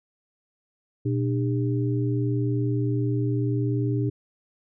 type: tone cluster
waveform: sine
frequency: 121.2 / 300.4 / 400.7 Hz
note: B2 / D4 / G4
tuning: -32 / +39 / +38 cents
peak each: -23 / -28 / -31 dBFS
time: 1.05-4.1 s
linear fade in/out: 10 ms
effects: none